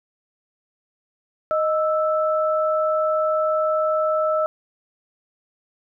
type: tone pair together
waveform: sine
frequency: 622.3 / 1316.7 Hz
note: D#5 / E6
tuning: 0 / -2 cents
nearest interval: octave + minor second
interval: 1298 cents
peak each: -19 / -23 dBFS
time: 1.51-4.46 s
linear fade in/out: 0 ms
effects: none